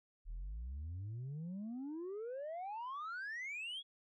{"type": "exponential sweep", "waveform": "sine", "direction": "up", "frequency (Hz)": [37, 3400], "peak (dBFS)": -39, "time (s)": [0.25, 3.83], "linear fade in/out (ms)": 50, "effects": ["tanh soft clip ceiling -40 dBFS"]}